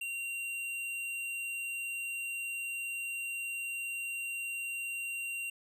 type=tone; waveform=square; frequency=2759 Hz; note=F7; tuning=22 cents flat; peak=-36 dBFS; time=0.01-5.5 s; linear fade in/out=5 ms; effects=resampled to 32000 Hz